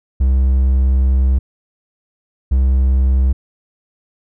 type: tone pair in turn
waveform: triangle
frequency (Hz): 65.41 / 65.41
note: C2 / C2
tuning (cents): 0 / 0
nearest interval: unison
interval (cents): 0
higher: neither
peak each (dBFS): -8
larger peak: neither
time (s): 0.2-1.39 / 2.51-3.33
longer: first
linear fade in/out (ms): 10
effects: none